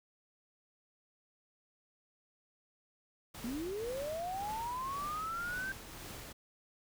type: noise with tremolo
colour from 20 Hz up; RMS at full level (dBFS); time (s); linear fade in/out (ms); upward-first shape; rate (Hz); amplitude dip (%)
pink; -46; 3.34-6.33; 10; triangle; 1.9; 40
type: linear sweep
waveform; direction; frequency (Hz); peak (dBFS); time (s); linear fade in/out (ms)
sine; up; 222.3 to 1575; -36; 3.44-5.72; 2
effects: none